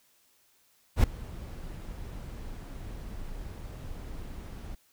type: noise with ADSR envelope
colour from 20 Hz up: brown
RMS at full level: -18 dBFS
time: 0.96-4.75 s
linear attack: 77 ms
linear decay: 4 ms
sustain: -22 dB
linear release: 6 ms
effects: white hiss -66 dBFS RMS until 4.92 s